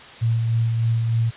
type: tone with tremolo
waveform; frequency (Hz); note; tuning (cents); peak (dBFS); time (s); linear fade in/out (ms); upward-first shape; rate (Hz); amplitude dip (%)
sine; 114.6; A#2; -29; -16; 0.21-1.31; 20; sine; 3.3; 30
effects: white hiss -41 dBFS RMS until 1.36 s + resampled to 8000 Hz